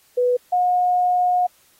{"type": "tone pair in turn", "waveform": "sine", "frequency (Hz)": [493.9, 721.2], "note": ["B4", "F#5"], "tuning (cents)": [0, -45], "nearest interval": "perfect fifth", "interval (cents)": 655, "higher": "second", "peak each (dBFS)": -15, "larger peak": "neither", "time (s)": [[0.17, 0.37], [0.52, 1.47]], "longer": "second", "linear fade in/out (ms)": 10, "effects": ["white hiss -57 dBFS RMS until 1.79 s", "AAC 48 kbps"]}